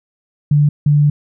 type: tone pair in turn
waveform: sine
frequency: 146.83 / 146.83 Hz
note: D3 / D3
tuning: 0 / 0 cents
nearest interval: unison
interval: 0 cents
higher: neither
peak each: -8 dBFS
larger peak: neither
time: 0.51-0.69 / 0.86-1.1 s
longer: second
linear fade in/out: 5 ms
effects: none